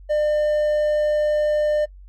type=tone; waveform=triangle; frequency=601 Hz; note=D5; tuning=40 cents sharp; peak=-15 dBFS; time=0.09-1.86 s; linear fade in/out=20 ms; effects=noise-tail reverb RT60 0.1 s tail -22 dB re dry + added 47 Hz sine -40 dBFS peak until 2.08 s